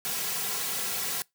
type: noise with comb filter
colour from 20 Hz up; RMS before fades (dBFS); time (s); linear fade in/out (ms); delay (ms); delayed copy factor
white; -31; 0.05-1.22; 0; 3.3; -0.95
effects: noise-tail reverb RT60 0.2 s tail -25 dB re dry + high-pass 150 Hz 12 dB/octave